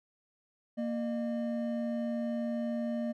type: tone pair together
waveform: triangle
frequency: 233.1 / 606.7 Hz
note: A#3 / D#5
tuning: 0 / -44 cents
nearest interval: octave + perfect fourth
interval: 1656 cents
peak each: -30 / -35 dBFS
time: 0.77-3.13 s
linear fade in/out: 20 ms
effects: none